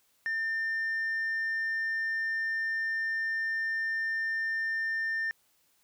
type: tone with tanh clipping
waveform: sine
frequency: 1800 Hz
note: A6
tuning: 39 cents sharp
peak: -29 dBFS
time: 0.26-5.31 s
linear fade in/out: 0 ms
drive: 1 dB
effects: white hiss -69 dBFS RMS until 5.83 s